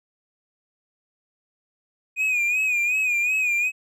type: tone with vibrato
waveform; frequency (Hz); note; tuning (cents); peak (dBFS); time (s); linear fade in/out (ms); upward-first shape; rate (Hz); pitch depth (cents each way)
triangle; 2471; D#7; -13; -18; 2.16-3.72; 50; sine; 2.7; 70
effects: none